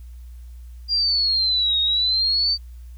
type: exponential two-way sweep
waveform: sine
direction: down then up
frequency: 4823 to 3729 to 4626 Hz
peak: -17 dBFS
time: 0.88-2.58 s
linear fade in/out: 50 ms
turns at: 1.8 s
effects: added 60 Hz sine -36 dBFS peak until 2.97 s + white hiss -61 dBFS RMS until 2.97 s